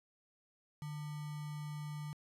sine tone with sample-and-hold, 150 Hz, D3, 37 cents sharp, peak -40 dBFS, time 0.82-2.13 s, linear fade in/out 0 ms, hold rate 1050 Hz, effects resampled to 32000 Hz

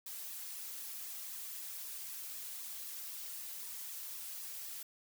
blue noise with flanger, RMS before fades -45 dBFS, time 0.06-4.83 s, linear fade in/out 5 ms, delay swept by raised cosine 1.3 to 4.1 ms, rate 3.9 Hz, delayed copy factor -1, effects none

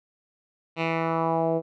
10% pulse tone with low-pass filter sweep, 164.1 Hz, E3, 8 cents flat, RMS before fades -25 dBFS, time 0.76-1.62 s, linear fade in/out 50 ms, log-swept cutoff 3000 to 500 Hz, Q 2.4, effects none

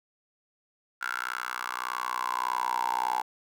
10% pulse tone with high-pass filter sweep, 61.74 Hz, B1, in tune, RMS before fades -31 dBFS, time 1.01-3.22 s, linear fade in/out 10 ms, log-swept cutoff 1400 to 850 Hz, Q 9, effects none

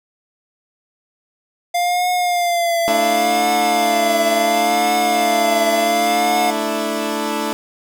square tone with vibrato, 698.5 Hz, F5, in tune, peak -16 dBFS, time 1.74-6.51 s, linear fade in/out 10 ms, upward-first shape triangle, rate 0.7 Hz, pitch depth 62 cents each way
15% pulse chord, A suspended fourth, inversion none, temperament equal, 220 / 293.7 / 329.6 Hz, A3 / D4 / E4, 0 / 0 / 0 cents, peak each -17 / -17 / -18 dBFS, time 2.88-7.53 s, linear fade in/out 0 ms
effects none

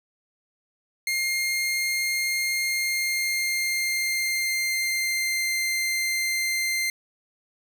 sawtooth tone with pitch glide, 2122 to 2090 Hz, C7 to C7, +24 to -2 cents, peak -20 dBFS, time 1.07-6.9 s, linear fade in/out 2 ms, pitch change -26 cents, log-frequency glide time 2.6-5.56 s, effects none

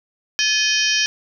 harmonic tone with a mistuned harmonic, 622.3 Hz, D#5, in tune, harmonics 3 / 4 / 5 / 6 / 7 / 8 / 9 / 10, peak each -23 / -23 / -22 / -32 / -28 / -26 / -21 / -31 dBFS, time 0.39-1.06 s, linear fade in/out 0 ms, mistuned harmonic 3, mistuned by -140 cents, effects none

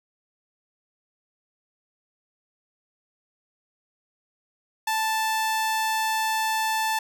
sawtooth tone, 880 Hz, A5, in tune, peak -19 dBFS, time 4.87-6.99 s, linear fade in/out 5 ms, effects none

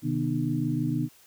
sine tone cluster, 128.7 / 155.1 / 244.2 / 302.7 Hz, C3 / D#3 / B3 / D#4, -28 / -5 / -19 / -48 cents, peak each -30 dBFS, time 0.02-1.09 s, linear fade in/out 50 ms, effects white hiss -57 dBFS RMS until 1.26 s

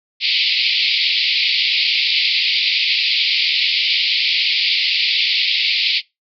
white band-pass noise, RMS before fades -17 dBFS, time 0.2-6.02 s, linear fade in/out 50 ms, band 2100 to 4800 Hz, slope 96 dB/octave, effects noise-tail reverb RT60 0.2 s tail -22 dB re dry

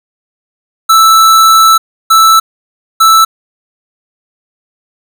square tone bursts at uneven times, 1318.5 Hz, E6, in tune, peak -3 dBFS, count 3, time 0.89-1.78 / 2.1-2.4 / 3-3.25 s, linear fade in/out 10 ms, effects none

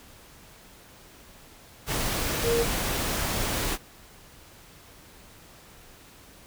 sine tone in noise, 466.7 Hz, A#4, 2 cents sharp, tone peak -22 dBFS, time 2.43-2.66 s, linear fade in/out 50 ms, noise pink, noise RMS -28 dBFS, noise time 1.86-3.78 s, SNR +3 dB, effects pink hiss -51 dBFS RMS until 6.46 s

